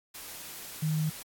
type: tone in noise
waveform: sine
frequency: 155.56 Hz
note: D#3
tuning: in tune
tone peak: -26 dBFS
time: 0.82-1.1 s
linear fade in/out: 10 ms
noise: white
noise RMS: -43 dBFS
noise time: 0.14-1.23 s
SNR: +14 dB
effects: AAC 64 kbps